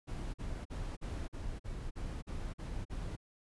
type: noise bursts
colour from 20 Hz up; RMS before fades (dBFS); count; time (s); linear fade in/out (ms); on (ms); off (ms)
brown; -40; 10; 0.07-3.166; 20; 270; 44
effects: resampled to 24000 Hz